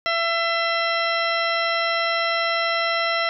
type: harmonic tone with a mistuned harmonic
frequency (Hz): 671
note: E5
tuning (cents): +31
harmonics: 1 / 2 / 3 / 4 / 5 / 6 / 8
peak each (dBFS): -25 / -25 / -25 / -31 / -32 / -31 / -32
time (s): 0.06-3.29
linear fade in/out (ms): 0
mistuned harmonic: 5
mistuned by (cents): -71
effects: none